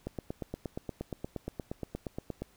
click train, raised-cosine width 2 ms, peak -22 dBFS, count 21, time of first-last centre 0.07-2.42 s, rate 8.51 Hz, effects pink hiss -64 dBFS RMS until 2.56 s

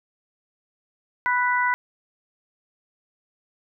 harmonic tone, 493.9 Hz, B4, in tune, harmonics 2 / 3 / 4, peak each -22 / -24 / -25 dBFS, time 1.26-1.74 s, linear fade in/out 0 ms, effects none

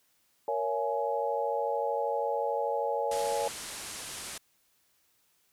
sine chord, A# half-diminished seventh, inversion none, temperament just, 466.2 / 559.4 / 671.3 / 839.1 Hz, A#4 / C#5 / E5 / G#5, 0 / +16 / +31 / +18 cents, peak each -33 / -32 / -37 / -32 dBFS, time 0.48-3.48 s, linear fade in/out 2 ms
white low-pass noise, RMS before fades -41 dBFS, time 3.11-4.38 s, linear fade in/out 5 ms, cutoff 11000 Hz, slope 48 dB/octave
effects white hiss -70 dBFS RMS until 5.52 s

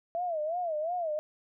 sine tone with vibrato, 659.3 Hz, E5, in tune, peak -29 dBFS, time 0.15-1.19 s, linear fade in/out 0 ms, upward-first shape sine, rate 2.8 Hz, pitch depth 160 cents each way, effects none

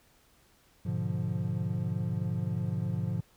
triangle chord, G# diminished seventh, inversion none, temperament equal, 103.83 / 123.47 / 146.83 / 174.61 Hz, G#2 / B2 / D3 / F3, 0 / 0 / 0 / 0 cents, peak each -32 / -33 / -34 / -32 dBFS, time 0.85-3.21 s, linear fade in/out 10 ms, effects pink hiss -64 dBFS RMS until 3.36 s

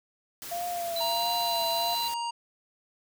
white noise, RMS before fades -40 dBFS, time 0.42-2.14 s, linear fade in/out 0 ms
sine tone with vibrato, 687 Hz, F5, 29 cents flat, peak -30 dBFS, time 0.51-1.95 s, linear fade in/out 10 ms, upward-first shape triangle, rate 1.5 Hz, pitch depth 53 cents each way
square tone, 4007 Hz, B7, 24 cents sharp, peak -31 dBFS, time 0.96-2.08 s, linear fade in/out 2 ms
harmonic tone, 938 Hz, A#5, 11 cents sharp, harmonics 1 / 3 / 5 / 7 / 9, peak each -30 / -39 / -41 / -48 / -48 dBFS, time 1-2.31 s, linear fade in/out 10 ms
effects none

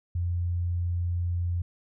sine tone, 87.31 Hz, F2, in tune, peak -25 dBFS, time 0.15-1.62 s, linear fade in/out 5 ms, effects none

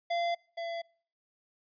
square tone pair in turn, 687 / 675.2 Hz, F5 / E5, -29 / +41 cents, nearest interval unison, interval 30 cents, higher first, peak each -29 / -35 dBFS, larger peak first, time 0.1-0.35 / 0.57-0.82 s, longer neither, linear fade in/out 10 ms, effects noise-tail reverb RT60 0.5 s tail -25 dB re dry + resampled to 11025 Hz

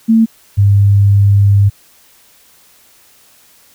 sine tone pair in turn, 224.7 / 100.47 Hz, A3 / G2, +37 / +43 cents, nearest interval octave + major second, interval 1394 cents, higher first, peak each -5 dBFS, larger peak neither, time 0.08-0.26 / 0.57-1.7 s, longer second, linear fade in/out 20 ms, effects white hiss -47 dBFS RMS until 3.74 s

